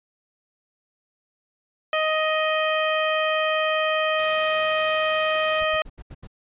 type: harmonic tone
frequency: 625 Hz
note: D#5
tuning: 8 cents sharp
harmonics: 1 / 2 / 3 / 4 / 5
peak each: -23 / -26 / -28 / -29 / -30 dBFS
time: 1.93-5.82 s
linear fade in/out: 2 ms
type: noise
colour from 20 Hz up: white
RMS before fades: -36 dBFS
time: 4.19-5.6 s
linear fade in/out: 0 ms
type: noise bursts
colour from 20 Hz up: brown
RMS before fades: -39 dBFS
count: 6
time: 5.6-6.273 s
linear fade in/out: 10 ms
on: 48 ms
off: 77 ms
effects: resampled to 8000 Hz